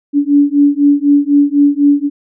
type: beating tone pair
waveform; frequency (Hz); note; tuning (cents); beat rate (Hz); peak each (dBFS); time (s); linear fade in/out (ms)
sine; 284.9 / 288.9; C#4 / D4; +48 / -28; 4; -10; 0.13-2.1; 50
effects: none